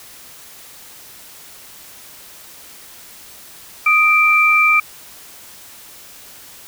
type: tone pair together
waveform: sine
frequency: 1244.5 / 2351 Hz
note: D#6 / D7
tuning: 0 / +1 cents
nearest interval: major seventh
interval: 1101 cents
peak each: -15 / -11 dBFS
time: 3.86-4.8 s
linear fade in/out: 5 ms
effects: white hiss -40 dBFS RMS until 6.67 s